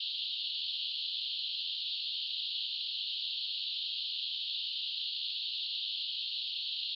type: band-pass noise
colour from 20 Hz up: white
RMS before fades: -37 dBFS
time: 0-6.95 s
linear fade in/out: 5 ms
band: 2900 to 4400 Hz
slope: 96 dB/octave
effects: none